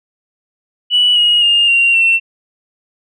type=tone with pitch steps; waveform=sine; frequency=2951 / 2887 / 2824 / 2763 / 2703 Hz; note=F#7 / F#7 / F7 / F7 / E7; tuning=-5 / -43 / +19 / -19 / +43 cents; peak=-7 dBFS; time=0.9-2.2 s; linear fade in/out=50 ms; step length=260 ms; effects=tanh soft clip ceiling -3 dBFS